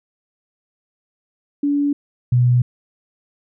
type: tone pair in turn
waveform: sine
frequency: 286.9 / 123.23 Hz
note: D4 / B2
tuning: -40 / -3 cents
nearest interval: octave + minor third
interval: 1463 cents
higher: first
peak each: -15 / -11 dBFS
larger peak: second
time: 1.63-1.93 / 2.32-2.62 s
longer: neither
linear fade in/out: 5 ms
effects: none